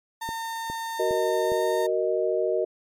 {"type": "tone with pitch glide", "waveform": "35% pulse", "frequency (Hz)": [909, 915.3], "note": ["A#5", "A#5"], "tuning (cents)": [-44, -32], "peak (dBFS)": -28, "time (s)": [0.21, 1.87], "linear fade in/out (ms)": 10, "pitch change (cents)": 12, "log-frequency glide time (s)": [1.43, 1.62]}
{"type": "click train", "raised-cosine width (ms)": 2, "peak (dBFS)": -22, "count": 4, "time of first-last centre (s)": [0.29, 1.52], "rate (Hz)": 2.44}
{"type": "chord", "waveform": "sine", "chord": "D# minor", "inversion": "first", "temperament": "just", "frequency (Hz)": [373.4, 466.7, 622.3], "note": ["F#4", "A#4", "D#5"], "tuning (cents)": [16, 2, 0], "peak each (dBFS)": -26, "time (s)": [0.99, 2.65], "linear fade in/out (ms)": 10}
{"effects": ["MP3 64 kbps"]}